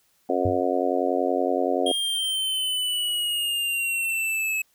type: harmonic tone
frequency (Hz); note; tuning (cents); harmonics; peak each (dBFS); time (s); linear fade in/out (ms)
90.6; F#2; -36; 3 / 4 / 5 / 6 / 7 / 8; -28 / -28 / -28 / -28 / -28 / -28; 0.29-1.92; 5
type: tone with exponential decay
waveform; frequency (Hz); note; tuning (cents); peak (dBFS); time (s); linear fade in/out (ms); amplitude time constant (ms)
sine; 98; G2; 0; -20; 0.45-0.66; 5; 44
type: exponential sweep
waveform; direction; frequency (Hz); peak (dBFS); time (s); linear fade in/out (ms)
square; down; 3240 to 2581; -24; 1.86-4.62; 5
effects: white hiss -65 dBFS RMS until 4.74 s